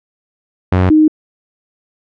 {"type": "tone pair in turn", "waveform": ["sawtooth", "sine"], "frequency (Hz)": [92.1, 309.8], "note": ["F#2", "D#4"], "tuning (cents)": [-7, -7], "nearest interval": "octave + major sixth", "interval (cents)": 2100, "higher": "second", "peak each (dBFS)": -5, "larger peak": "neither", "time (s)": [[0.72, 0.9], [0.9, 1.08]], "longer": "neither", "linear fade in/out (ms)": 5, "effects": ["low-pass 2000 Hz 12 dB/octave"]}